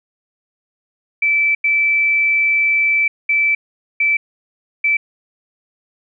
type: tone bursts at uneven times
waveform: sine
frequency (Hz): 2320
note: D7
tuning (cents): -22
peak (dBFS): -12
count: 5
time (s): 1.22-1.55 / 1.64-3.08 / 3.29-3.55 / 4-4.17 / 4.84-4.97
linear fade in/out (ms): 5
effects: none